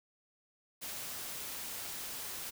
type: noise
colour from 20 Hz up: white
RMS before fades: -42 dBFS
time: 0.81-2.51 s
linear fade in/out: 20 ms
effects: none